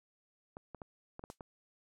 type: clicks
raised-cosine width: 1 ms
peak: -31 dBFS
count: 7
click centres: 0.569 / 0.747 / 0.818 / 1.194 / 1.239 / 1.301 / 1.408 s
type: noise with exponential decay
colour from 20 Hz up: blue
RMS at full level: -47 dBFS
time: 1.3-1.38 s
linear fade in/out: 0 ms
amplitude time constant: 16 ms
effects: low-pass 8000 Hz 12 dB/octave